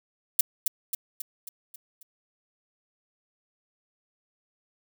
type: noise with echo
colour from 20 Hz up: violet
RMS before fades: -18 dBFS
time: 0.39-0.41 s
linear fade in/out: 5 ms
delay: 270 ms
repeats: 6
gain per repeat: -5 dB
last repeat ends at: 2.03 s
effects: none